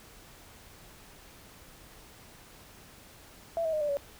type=tone with pitch steps; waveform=sine; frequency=668 / 640.8 / 614.7 / 589.6 / 565.6 Hz; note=E5 / E5 / D#5 / D5 / C#5; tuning=+23 / -49 / -21 / +7 / +35 cents; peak=-27 dBFS; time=3.57-3.97 s; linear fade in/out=0 ms; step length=80 ms; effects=pink hiss -53 dBFS RMS until 4.19 s